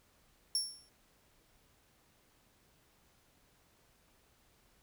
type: tone with exponential decay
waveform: 30% pulse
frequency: 5470 Hz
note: F8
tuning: 37 cents flat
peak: -24 dBFS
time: 0.55-0.89 s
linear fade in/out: 1 ms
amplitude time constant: 73 ms
effects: pink hiss -69 dBFS RMS until 4.82 s